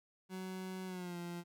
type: tone with pitch glide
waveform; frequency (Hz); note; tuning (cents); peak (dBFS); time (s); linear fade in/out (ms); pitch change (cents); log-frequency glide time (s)
30% pulse; 186.8 to 173.29; F#3 to F3; +17 to -13; -39; 0.29-1.44; 50; -130; 0.86-1.17
effects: none